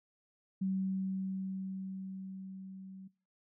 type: tone with level ramp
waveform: sine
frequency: 190.5 Hz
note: G3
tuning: 49 cents flat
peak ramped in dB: -30 to -47 dBFS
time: 0.61-3.08 s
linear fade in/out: 10 ms
effects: noise-tail reverb RT60 0.4 s tail -22 dB re dry